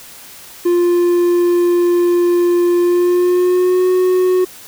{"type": "tone with pitch glide", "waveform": "triangle", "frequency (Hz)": [350, 367], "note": ["F4", "F#4"], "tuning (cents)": [4, -14], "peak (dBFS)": -8, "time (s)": [0.65, 4.45], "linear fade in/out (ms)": 10, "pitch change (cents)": 82, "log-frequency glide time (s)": [2.8, 3.87], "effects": ["white hiss -37 dBFS RMS until 4.67 s"]}